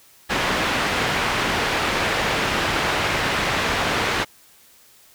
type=low-pass noise; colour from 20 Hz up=white; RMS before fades=-22 dBFS; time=0.29-4.25 s; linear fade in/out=20 ms; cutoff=2300 Hz; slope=12 dB/octave; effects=white hiss -52 dBFS RMS until 5.14 s